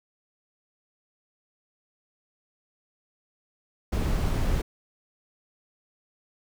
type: noise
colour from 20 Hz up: brown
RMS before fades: -25 dBFS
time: 3.92-4.62 s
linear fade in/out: 10 ms
effects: none